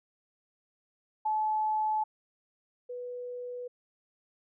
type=tone pair in turn; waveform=sine; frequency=862 / 492.1 Hz; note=A5 / B4; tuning=-36 / -6 cents; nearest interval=minor seventh; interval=970 cents; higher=first; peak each=-26 / -36 dBFS; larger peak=first; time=1.25-2.04 / 2.89-3.68 s; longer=neither; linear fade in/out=10 ms; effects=none